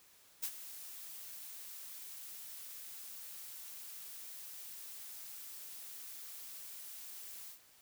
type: noise with ADSR envelope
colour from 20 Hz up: blue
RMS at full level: -36 dBFS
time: 0.42-7.6 s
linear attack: 17 ms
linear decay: 65 ms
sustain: -13 dB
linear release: 120 ms
effects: white hiss -64 dBFS RMS until 7.81 s